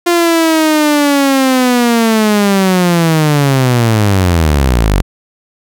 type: linear sweep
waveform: sawtooth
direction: down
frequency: 349.2 to 43.65 Hz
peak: -4 dBFS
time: 0.06-5.02 s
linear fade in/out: 10 ms
effects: none